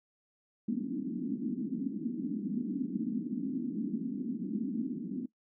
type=band-pass noise; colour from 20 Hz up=pink; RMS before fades=-35 dBFS; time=0.68-5.26 s; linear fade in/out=5 ms; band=200 to 290 Hz; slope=48 dB/octave; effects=noise-tail reverb RT60 0.1 s tail -18 dB re dry